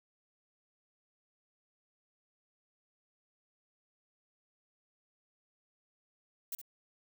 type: noise with echo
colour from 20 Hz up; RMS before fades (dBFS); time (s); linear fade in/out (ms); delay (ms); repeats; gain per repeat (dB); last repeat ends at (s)
violet; -38; 6.52-6.55; 2; 65; 1; -10; 6.615
effects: none